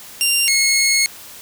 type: tone pair in turn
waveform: 15% pulse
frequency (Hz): 2781 / 2174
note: F7 / C#7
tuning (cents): -8 / -34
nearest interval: major third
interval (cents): 426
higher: first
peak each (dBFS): -7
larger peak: neither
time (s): 0.21-0.48 / 0.48-1.06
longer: second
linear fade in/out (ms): 0
effects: white hiss -38 dBFS RMS until 1.41 s